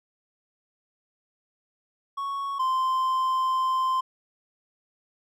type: tone pair in turn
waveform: triangle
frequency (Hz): 1108.7 / 1040.7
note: C#6 / C6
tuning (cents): 0 / -10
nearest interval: minor second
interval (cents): 110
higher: first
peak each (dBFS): -26 / -20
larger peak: second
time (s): 2.17-2.59 / 2.59-4.01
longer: second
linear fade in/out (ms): 10
effects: none